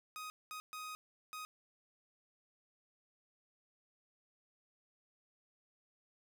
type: tone bursts at uneven times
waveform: sawtooth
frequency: 1252 Hz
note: D#6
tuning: 10 cents sharp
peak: -40 dBFS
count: 4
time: 0.16-0.3 / 0.51-0.6 / 0.73-0.95 / 1.33-1.45 s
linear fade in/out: 0 ms
effects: none